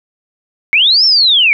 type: linear two-way sweep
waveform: sine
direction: up then down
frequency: 2142 to 5460 to 2195 Hz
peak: -6 dBFS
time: 0.73-1.53 s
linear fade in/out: 0 ms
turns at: 1.05 s
effects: none